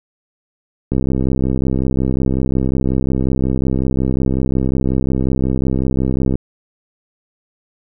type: click train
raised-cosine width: 3 ms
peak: -5 dBFS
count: 357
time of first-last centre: 0.92-6.355 s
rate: 65.5 Hz
effects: none